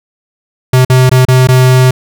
square tone with dropouts, 128.4 Hz, C3, 32 cents flat, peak -4 dBFS, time 0.73-1.91 s, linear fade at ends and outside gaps 5 ms, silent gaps 0.849-0.898 / 1.095-1.114 / 1.252-1.283 / 1.473-1.486 s, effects none

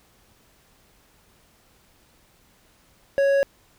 triangle tone with hard clipping, 554.4 Hz, C#5, in tune, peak -18 dBFS, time 3.18-3.43 s, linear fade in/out 0 ms, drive 10 dB, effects pink hiss -59 dBFS RMS until 3.78 s

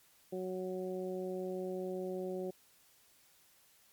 harmonic tone, 185 Hz, F#3, in tune, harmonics 1 / 2 / 3 / 4, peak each -43 / -38 / -43 / -51 dBFS, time 0.32-2.51 s, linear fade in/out 10 ms, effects white hiss -66 dBFS RMS until 3.92 s + MP3 96 kbps

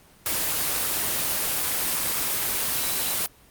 sine tone in noise, 3951 Hz, B7, in tune, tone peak -34 dBFS, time 2.76-3.12 s, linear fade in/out 0 ms, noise white, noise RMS -25 dBFS, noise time 0.26-3.26 s, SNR -12 dB, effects pink hiss -54 dBFS RMS until 3.5 s + Opus 24 kbps

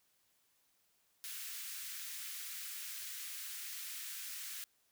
white high-pass noise, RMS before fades -45 dBFS, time 1.24-4.64 s, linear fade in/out 0 ms, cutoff 1500 Hz, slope 24 dB/octave, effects white hiss -75 dBFS RMS until 4.91 s

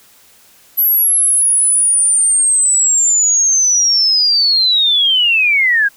sine linear sweep, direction down, 11830 to 1584 Hz, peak -9 dBFS, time 0.77-5.89 s, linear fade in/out 20 ms, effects white hiss -47 dBFS RMS until 5.96 s

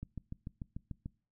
click train, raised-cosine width 5 ms, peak -28 dBFS, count 8, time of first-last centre 0.03-1.059 s, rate 6.8 Hz, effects noise-tail reverb RT60 0.4 s tail -23 dB re dry

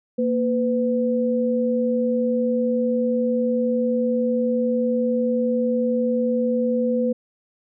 sine tone pair together, 233.1 / 502 Hz, A#3 / B4, 0 / +28 cents, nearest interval octave + minor second, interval 1328 cents, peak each -21 dBFS, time 0.18-7.13 s, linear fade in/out 10 ms, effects none

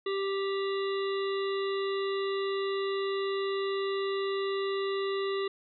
harmonic tone with a mistuned harmonic, 392 Hz, G4, in tune, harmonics 1 / 3 / 5 / 7 / 9 / 10, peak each -29 / -38 / -42 / -45 / -46 / -44 dBFS, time 0.06-5.48 s, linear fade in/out 5 ms, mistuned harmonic 7, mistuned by +34 cents, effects none

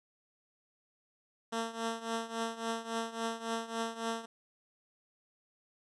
10% pulse tone with tremolo, 227.8 Hz, A#3, 40 cents flat, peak -23 dBFS, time 1.52-4.26 s, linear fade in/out 10 ms, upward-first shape triangle, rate 3.6 Hz, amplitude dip 85%, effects resampled to 22050 Hz

